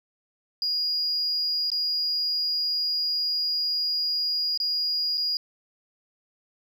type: tone with dropouts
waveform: sine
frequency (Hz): 4869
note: D#8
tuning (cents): -38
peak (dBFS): -22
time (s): 0.62-5.37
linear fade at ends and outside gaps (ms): 1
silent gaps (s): 1.702-1.717 / 4.575-4.601 / 5.173-5.178
effects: tanh soft clip ceiling -20 dBFS